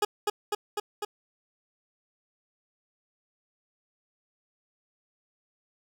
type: tone with echo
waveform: 20% pulse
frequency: 415.3 Hz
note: G#4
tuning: in tune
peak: -17 dBFS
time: 0.02-0.05 s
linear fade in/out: 5 ms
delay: 250 ms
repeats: 4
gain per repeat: -2 dB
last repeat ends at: 1.05 s
effects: none